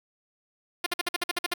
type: tone bursts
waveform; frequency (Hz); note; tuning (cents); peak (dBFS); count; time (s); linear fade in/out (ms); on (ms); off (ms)
5% pulse; 351; F4; +9; -13; 10; 0.84-1.538; 5; 23; 52
effects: none